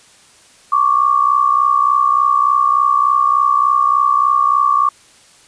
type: tone pair together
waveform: sine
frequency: 1108.7 / 1172.1 Hz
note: C#6 / D6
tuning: 0 / -4 cents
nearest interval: minor second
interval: 96 cents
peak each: -13 dBFS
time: 0.72-4.89 s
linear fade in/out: 5 ms
effects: white hiss -47 dBFS RMS until 5.47 s + resampled to 22050 Hz